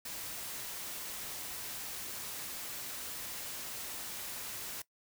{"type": "noise", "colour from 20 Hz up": "white", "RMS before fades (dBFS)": -42, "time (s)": [0.05, 4.82], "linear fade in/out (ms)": 5, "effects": ["noise-tail reverb RT60 0.1 s tail -19 dB re dry"]}